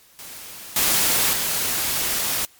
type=noise with level steps; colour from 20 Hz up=white; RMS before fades=-38 / -19 / -23 dBFS; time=0.19-2.45 s; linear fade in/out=0 ms; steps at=0.76 / 1.33 s; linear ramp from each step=2 ms; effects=white hiss -53 dBFS RMS until 2.59 s + MP3 96 kbps